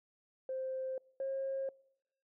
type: tone pair in turn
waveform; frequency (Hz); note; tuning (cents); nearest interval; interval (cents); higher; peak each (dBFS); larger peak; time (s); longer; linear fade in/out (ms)
sine; 523.3 / 538.3; C5 / C5; 0 / +49; unison; 49; second; -35 / -33; second; 0.49-0.98 / 1.2-1.69; neither; 2
effects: noise-tail reverb RT60 0.8 s tail -26 dB re dry + tanh soft clip ceiling -30 dBFS